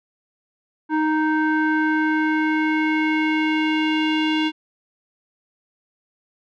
square tone with low-pass filter sweep, 311.1 Hz, D#4, in tune, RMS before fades -20 dBFS, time 0.89-4.52 s, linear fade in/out 50 ms, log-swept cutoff 1300 to 3100 Hz, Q 3.4, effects none

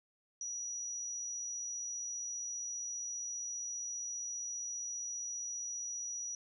sine tone with amplitude modulation, 5830 Hz, F#8, 26 cents flat, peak -37 dBFS, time 0.41-6.35 s, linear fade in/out 2 ms, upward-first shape sine, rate 115 Hz, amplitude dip 25%, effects none

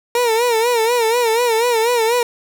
30% pulse tone with vibrato, 466.3 Hz, A#4, 1 cent sharp, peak -11 dBFS, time 0.15-2.23 s, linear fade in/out 2 ms, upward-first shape sine, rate 4.1 Hz, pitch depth 97 cents each way, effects none

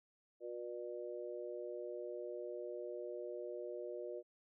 harmonic tone, 120 Hz, B2, 49 cents flat, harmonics 3 / 4 / 5, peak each -46 / -47 / -47 dBFS, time 0.4-4.23 s, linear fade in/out 50 ms, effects none

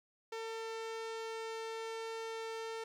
sawtooth tone, 449.9 Hz, A4, 39 cents sharp, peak -36 dBFS, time 0.32-2.84 s, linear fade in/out 5 ms, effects low-pass 7000 Hz 12 dB/octave + 12-bit

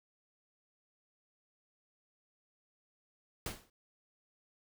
pink noise with exponential decay, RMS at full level -36 dBFS, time 3.46-3.7 s, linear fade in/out 2 ms, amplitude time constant 52 ms, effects none

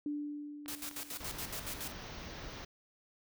sine tone with exponential decay, 293.7 Hz, D4, in tune, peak -33 dBFS, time 0.06-1.95 s, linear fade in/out 2 ms, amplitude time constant 410 ms
click train, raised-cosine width 0.3 ms, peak -33 dBFS, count 6, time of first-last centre 0.66-1.923 s, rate 3.96 Hz
white noise with tremolo, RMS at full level -41 dBFS, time 0.68-1.92 s, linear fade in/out 2 ms, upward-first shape square, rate 7.1 Hz, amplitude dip 75%
pink band-stop noise, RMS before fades -46 dBFS, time 1.2-2.65 s, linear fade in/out 5 ms, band 6400 to 16000 Hz, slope 96 dB/octave
effects none

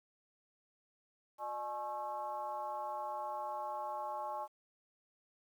sine tone with frequency modulation, 848 Hz, G#5, 36 cents sharp, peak -37 dBFS, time 1.38-4.48 s, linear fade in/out 50 ms, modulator 243 Hz, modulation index 1.1, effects high-pass 400 Hz 12 dB/octave + 11-bit

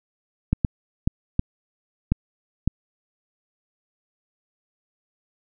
clicks, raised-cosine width 5 ms, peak -6 dBFS, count 6, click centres 0.53 / 0.648 / 1.075 / 1.394 / 2.12 / 2.676 s, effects none

